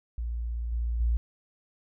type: tone with level steps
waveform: sine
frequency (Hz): 58.1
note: A#1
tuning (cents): -5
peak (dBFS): -29 / -26 / -22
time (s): 0.18-1.17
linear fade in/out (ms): 0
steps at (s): 0.72 / 1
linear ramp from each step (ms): 5
effects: none